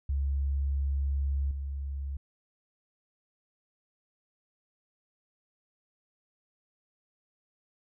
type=tone with level steps; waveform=sine; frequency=69.3 Hz; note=C#2; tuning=in tune; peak=-26 / -32 dBFS; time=0.09-2.17 s; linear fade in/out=5 ms; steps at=1.51 s; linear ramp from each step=2 ms; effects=none